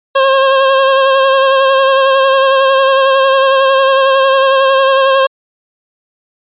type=tone with vibrato; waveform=25% pulse; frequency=537 Hz; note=C5; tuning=45 cents sharp; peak=-3 dBFS; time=0.15-5.27 s; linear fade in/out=10 ms; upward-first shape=sine; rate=11 Hz; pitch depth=29 cents each way; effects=resampled to 8000 Hz